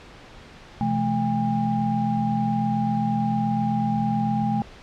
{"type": "tone cluster", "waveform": "sine", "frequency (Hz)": [128.5, 167.3, 215.8, 806], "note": ["C3", "E3", "A3", "G5"], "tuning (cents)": [-31, 26, -33, 48], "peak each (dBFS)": [-28, -30, -23, -26], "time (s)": [0.81, 4.62], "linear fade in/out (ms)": 0, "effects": ["pink hiss -45 dBFS RMS until 4.82 s", "low-pass 4000 Hz 12 dB/octave"]}